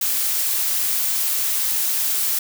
blue noise, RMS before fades -21 dBFS, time 0.01-2.39 s, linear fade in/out 5 ms, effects none

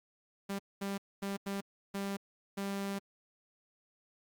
sawtooth tone bursts at uneven times, 197.9 Hz, G3, 17 cents sharp, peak -31 dBFS, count 6, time 0.49-0.59 / 0.81-0.98 / 1.22-1.37 / 1.46-1.61 / 1.94-2.17 / 2.57-2.99 s, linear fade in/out 10 ms, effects Opus 48 kbps

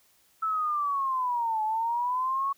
sine linear two-way sweep, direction down then up, 1320 to 856 to 1115 Hz, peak -25 dBFS, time 0.42-2.53 s, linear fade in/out 10 ms, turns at 1.63 s, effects white hiss -64 dBFS RMS until 2.57 s

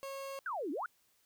30% pulse tone, 546 Hz, C#5, 26 cents flat, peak -38 dBFS, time 0.03-0.39 s, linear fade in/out 0 ms
sine exponential two-way sweep, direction down then up, 1614 to 263.3 to 1529 Hz, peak -35 dBFS, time 0.46-0.86 s, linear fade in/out 2 ms, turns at 0.71 s
effects white hiss -72 dBFS RMS until 1.25 s

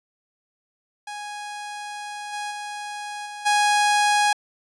sawtooth tone with level steps, 829 Hz, G#5, 3 cents flat, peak -28 / -24 / -27 / -30 / -13 dBFS, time 1.07-4.33 s, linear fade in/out 5 ms, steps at 2.32 / 2.5 / 3.25 / 3.45 s, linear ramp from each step 20 ms, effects resampled to 24000 Hz

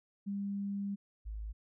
sine tone pair in turn, 200 / 53.22 Hz, G3 / G#1, +35 / +43 cents, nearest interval octave + major seventh, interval 2292 cents, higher first, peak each -34 / -38 dBFS, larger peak first, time 0.26-0.96 / 1.25-1.53 s, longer first, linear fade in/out 20 ms, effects none

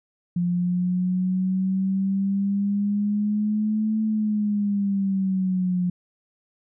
sine exponential two-way sweep, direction up then down, 174.61 to 218.5 to 177.8 Hz, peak -20 dBFS, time 0.36-5.9 s, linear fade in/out 5 ms, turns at 4.02 s, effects none

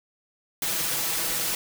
white noise with comb filter, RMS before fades -27 dBFS, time 0.62-1.55 s, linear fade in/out 2 ms, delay 6.1 ms, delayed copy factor +0.85, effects none

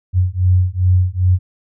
sine beating tone pair, 90.2 / 92.7 Hz, F#2 / F#2, -44 / +4 cents, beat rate 2.5 Hz, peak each -14 / -14 dBFS, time 0.13-1.39 s, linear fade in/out 50 ms, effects none

